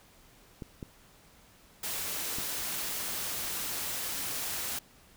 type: clicks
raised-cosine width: 3 ms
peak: -26 dBFS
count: 3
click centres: 0.622 / 0.828 / 2.385 s
type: noise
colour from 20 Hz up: white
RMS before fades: -35 dBFS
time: 1.83-4.79 s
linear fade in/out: 5 ms
effects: pink hiss -59 dBFS RMS until 5.16 s